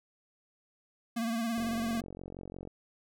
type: tone with vibrato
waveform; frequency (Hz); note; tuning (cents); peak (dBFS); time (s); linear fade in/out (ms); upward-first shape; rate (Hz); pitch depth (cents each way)
square; 229.7; A#3; -25; -31; 1.16-2.01; 10; sine; 18; 51
type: click train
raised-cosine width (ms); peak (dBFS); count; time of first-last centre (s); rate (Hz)
2; -30; 51; 1.58-2.674; 45.7
effects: none